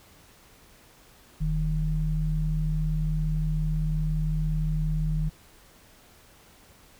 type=tone pair together; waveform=sine; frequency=41.2 / 155.56 Hz; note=E1 / D#3; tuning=0 / 0 cents; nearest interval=octave + major seventh; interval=2300 cents; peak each=-26 dBFS; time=1.4-5.3 s; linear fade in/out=20 ms; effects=pink hiss -55 dBFS RMS until 6.99 s